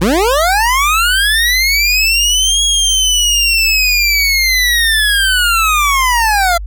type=linear two-way sweep; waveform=25% pulse; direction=up then down; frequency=153.9 to 3322 to 670 Hz; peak=-6 dBFS; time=0.01-6.58 s; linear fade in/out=10 ms; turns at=2.63 s; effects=added 50 Hz sine -21 dBFS peak until 6.66 s